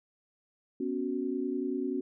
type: chord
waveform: sine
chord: B suspended second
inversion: none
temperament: equal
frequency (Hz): 246.9 / 277.2 / 370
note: B3 / C#4 / F#4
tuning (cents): 0 / 0 / 0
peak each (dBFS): -35 / -33 / -34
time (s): 0.8-2.01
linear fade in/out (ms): 5
effects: none